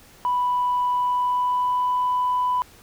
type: tone with pitch glide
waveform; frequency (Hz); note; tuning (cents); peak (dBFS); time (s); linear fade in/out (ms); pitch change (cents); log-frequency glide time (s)
sine; 987.8 to 995.8; B5 to B5; 0 to +14; -18; 0.25-2.62; 0; +14; 0.96-2.02
effects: tanh soft clip ceiling -15 dBFS + pink hiss -50 dBFS RMS until 2.82 s